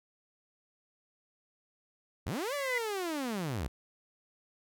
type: linear two-way sweep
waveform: sawtooth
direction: up then down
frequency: 52.9 to 587.3 to 52.9 Hz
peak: -29 dBFS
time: 2.26-3.68 s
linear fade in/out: 10 ms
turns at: 2.54 s
type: tone with exponential growth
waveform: sine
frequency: 2016 Hz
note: B6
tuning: 35 cents sharp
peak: -28 dBFS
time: 2.27-2.78 s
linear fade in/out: 2 ms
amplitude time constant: 110 ms
effects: none